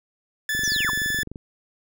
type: tone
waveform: 40% pulse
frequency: 1739 Hz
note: A6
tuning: 21 cents flat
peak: -22 dBFS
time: 0.49-1.23 s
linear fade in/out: 2 ms
type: click train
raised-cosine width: 3 ms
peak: -23 dBFS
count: 20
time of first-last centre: 0.55-1.359 s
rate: 23.5 Hz
type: linear sweep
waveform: sine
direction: down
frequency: 6272 to 932.3 Hz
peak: -24 dBFS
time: 0.64-0.9 s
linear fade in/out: 0 ms
effects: none